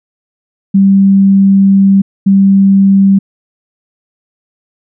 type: tone bursts at uneven times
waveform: sine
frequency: 195.5 Hz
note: G3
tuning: 4 cents flat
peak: -3 dBFS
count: 2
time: 0.74-2.02 / 2.26-3.19 s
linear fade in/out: 10 ms
effects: none